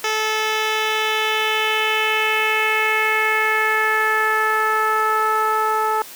10% pulse tone with low-pass filter sweep, 434.8 Hz, A4, 21 cents flat, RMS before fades -19 dBFS, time 0.04-6.02 s, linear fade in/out 2 ms, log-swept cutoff 4800 to 1100 Hz, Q 2.7, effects white hiss -38 dBFS RMS until 6.15 s + high-pass 150 Hz 12 dB/octave

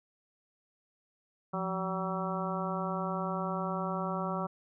harmonic tone with a mistuned harmonic, 190 Hz, F#3, 46 cents sharp, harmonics 1 / 2 / 3 / 4 / 5 / 6 / 7, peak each -35 / -41 / -39 / -40 / -41 / -39 / -40 dBFS, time 1.53-4.47 s, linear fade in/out 10 ms, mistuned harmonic 1, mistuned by -130 cents, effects none

